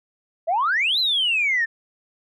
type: exponential two-way sweep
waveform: sine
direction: up then down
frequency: 622.3 to 4144 to 1760 Hz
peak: -17 dBFS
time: 0.47-1.66 s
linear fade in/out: 20 ms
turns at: 0.99 s
effects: tanh soft clip ceiling -13 dBFS